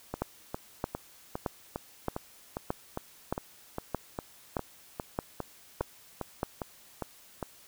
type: two click trains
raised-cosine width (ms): 1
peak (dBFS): -15 / -19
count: 11 / 19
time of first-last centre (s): 0.22-6.431 / 0.14-7.427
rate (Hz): 1.61 / 2.47
effects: white hiss -56 dBFS RMS until 7.67 s